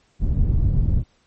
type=low-pass noise; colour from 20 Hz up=pink; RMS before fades=-18 dBFS; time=0.19-1.04 s; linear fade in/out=50 ms; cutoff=120 Hz; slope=12 dB/octave; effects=pink hiss -62 dBFS RMS until 1.26 s + MP3 32 kbps